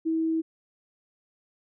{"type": "tone", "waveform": "sine", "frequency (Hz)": 323.2, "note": "E4", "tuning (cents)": -34, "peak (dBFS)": -23, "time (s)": [0.05, 0.42], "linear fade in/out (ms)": 20, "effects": []}